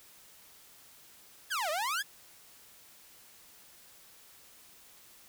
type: exponential two-way sweep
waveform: sawtooth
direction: down then up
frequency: 1763 to 587.3 to 1763 Hz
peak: -27 dBFS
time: 1.5-2.03 s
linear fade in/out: 20 ms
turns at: 1.7 s
effects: white hiss -57 dBFS RMS until 5.28 s